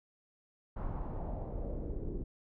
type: noise with low-pass filter sweep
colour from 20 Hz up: brown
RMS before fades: -38 dBFS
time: 0.76-2.24 s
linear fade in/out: 10 ms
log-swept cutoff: 1100 to 360 Hz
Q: 2.3
effects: none